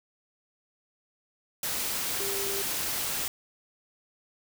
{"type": "tone in noise", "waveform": "sine", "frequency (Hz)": 396.7, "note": "G4", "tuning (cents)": 21, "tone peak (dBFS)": -34, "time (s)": [2.2, 2.62], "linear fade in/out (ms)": 2, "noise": "white", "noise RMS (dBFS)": -31, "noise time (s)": [1.63, 3.28], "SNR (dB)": -6, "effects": []}